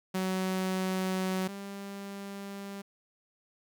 sawtooth tone pair in turn, 187.4 / 198.54 Hz, F#3 / G3, +22 / +22 cents, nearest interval minor second, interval 100 cents, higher second, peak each -25 / -35 dBFS, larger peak first, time 0.14-1.48 / 1.48-2.82 s, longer neither, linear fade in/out 10 ms, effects 11-bit

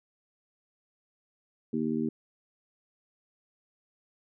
harmonic tone, 78.7 Hz, D#2, 20 cents sharp, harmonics 2 / 3 / 4 / 5, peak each -39 / -29 / -33 / -35 dBFS, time 1.73-2.09 s, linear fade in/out 5 ms, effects none

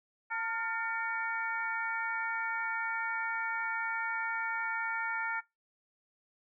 harmonic tone with a mistuned harmonic, 450.5 Hz, A4, 41 cents sharp, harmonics 2 / 3 / 4 / 5, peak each -37 / -36 / -39 / -40 dBFS, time 0.3-5.41 s, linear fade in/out 20 ms, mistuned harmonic 3, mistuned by +63 cents, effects noise-tail reverb RT60 0.2 s tail -21 dB re dry

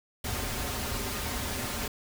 pink noise with comb filter, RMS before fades -33 dBFS, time 0.24-1.88 s, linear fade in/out 5 ms, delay 6.1 ms, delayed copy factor -0.65, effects none

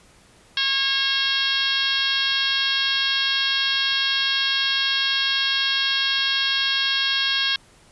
harmonic tone, 544 Hz, C#5, 33 cents flat, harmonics 2 / 3 / 4 / 5 / 6 / 7 / 8 / 9 / 10, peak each -35 / -26 / -33 / -29 / -23 / -27 / -28 / -34 / -34 dBFS, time 0.57-7.56 s, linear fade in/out 2 ms, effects pink hiss -53 dBFS RMS until 7.91 s + resampled to 24000 Hz

